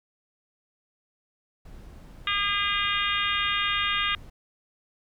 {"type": "noise", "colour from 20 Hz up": "brown", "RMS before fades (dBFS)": -45, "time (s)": [1.65, 4.3], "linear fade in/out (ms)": 5}
{"type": "harmonic tone", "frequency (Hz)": 405.8, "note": "G#4", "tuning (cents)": -40, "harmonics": [3, 4, 5, 6, 7, 8, 9], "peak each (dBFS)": [-29, -32, -31, -32, -31, -32, -33], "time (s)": [2.27, 4.15], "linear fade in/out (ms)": 2}
{"effects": []}